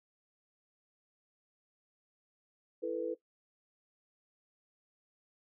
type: chord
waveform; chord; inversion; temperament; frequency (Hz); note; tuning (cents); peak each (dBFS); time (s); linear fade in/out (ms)
sine; E suspended fourth; none; equal with one note detuned; 333.1 / 440 / 493.9; E4 / A4 / B4; +18 / 0 / 0; -39 / -37 / -36; 2.82-3.15; 20
effects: noise-tail reverb RT60 0.1 s tail -17 dB re dry